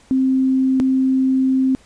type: tone pair in turn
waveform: sine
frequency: 262.7 / 262.7 Hz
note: C4 / C4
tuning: +7 / +7 cents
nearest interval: unison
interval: 0 cents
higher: neither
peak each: -13 dBFS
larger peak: neither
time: 0.11-0.8 / 0.8-1.75 s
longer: second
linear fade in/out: 0 ms
effects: pink hiss -51 dBFS RMS until 1.85 s + resampled to 22050 Hz